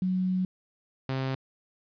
sine / sawtooth tone pair in turn, 185 / 132.6 Hz, F#3 / C3, 0 / +23 cents, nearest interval tritone, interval 577 cents, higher first, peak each -24 dBFS, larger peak neither, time 0.02-0.45 / 1.09-1.35 s, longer first, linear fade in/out 2 ms, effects resampled to 11025 Hz + 10-bit

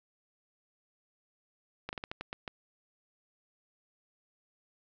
slowing click train, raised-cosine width 0.3 ms, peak -21 dBFS, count 8, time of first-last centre 1.89-2.478 s, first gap 39 ms, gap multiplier 1.25, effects low-pass 5000 Hz 12 dB/octave

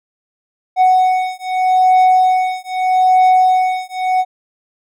triangle beating tone pair, 742 / 742.8 Hz, F#5 / F#5, +5 / +7 cents, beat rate 0.8 Hz, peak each -11 dBFS, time 0.76-4.25 s, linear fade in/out 50 ms, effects none

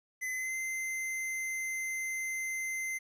square tone with pitch glide, 2030 to 2073 Hz, B6 to C7, +47 to -17 cents, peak -34 dBFS, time 0.21-2.99 s, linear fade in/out 20 ms, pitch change +36 cents, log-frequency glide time 0.34-0.55 s, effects resampled to 32000 Hz + 11-bit

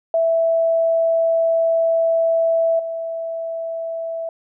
sine tone with level steps, 659.3 Hz, E5, in tune, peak -14 / -23 dBFS, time 0.14-4.29 s, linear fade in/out 2 ms, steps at 2.79 s, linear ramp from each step 5 ms, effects none

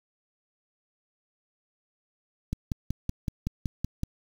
click train, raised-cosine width 5 ms, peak -16 dBFS, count 9, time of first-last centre 2.53-4.034 s, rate 5.32 Hz, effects 7-bit

